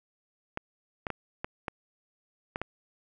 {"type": "clicks", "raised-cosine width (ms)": 0.5, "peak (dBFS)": -17, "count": 7, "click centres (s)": [0.574, 1.068, 1.103, 1.445, 1.682, 2.559, 2.616], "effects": []}